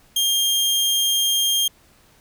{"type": "tone", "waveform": "sawtooth", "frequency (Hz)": 3210, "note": "G7", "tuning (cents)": 40, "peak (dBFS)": -14, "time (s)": [0.16, 1.68], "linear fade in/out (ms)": 5, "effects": ["pink hiss -55 dBFS RMS until 2.2 s"]}